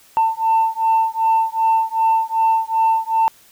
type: beating tone pair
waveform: sine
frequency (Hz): 894 / 896.6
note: A5 / A5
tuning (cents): +27 / +32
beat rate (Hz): 2.6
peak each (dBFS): -16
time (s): 0.17-3.28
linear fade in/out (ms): 0
effects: tanh soft clip ceiling -9 dBFS + white hiss -50 dBFS RMS until 3.51 s